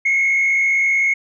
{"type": "tone with frequency modulation", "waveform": "sine", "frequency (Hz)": 2175, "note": "C#7", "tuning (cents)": -33, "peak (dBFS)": -12, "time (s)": [0.05, 1.14], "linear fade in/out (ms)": 10, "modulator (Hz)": 55.5, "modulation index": 0.82, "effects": ["tanh soft clip ceiling -11 dBFS"]}